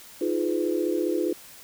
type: chord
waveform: sine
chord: F half-diminished seventh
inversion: third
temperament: just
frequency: 314.3 / 349.2 / 419.1 / 502.9 Hz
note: Eb4 / F4 / Ab4 / Cb5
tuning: +18 / 0 / +16 / +31 cents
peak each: -28 / -26 / -30 / -31 dBFS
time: 0.21-1.33 s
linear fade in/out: 5 ms
effects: white hiss -47 dBFS RMS until 1.63 s